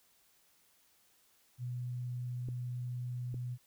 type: tone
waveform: sine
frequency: 123.47 Hz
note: B2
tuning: in tune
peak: -36 dBFS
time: 1.58-3.58 s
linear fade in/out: 50 ms
type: clicks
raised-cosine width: 3 ms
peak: -32 dBFS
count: 2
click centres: 2.487 / 3.343 s
effects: white hiss -69 dBFS RMS until 3.66 s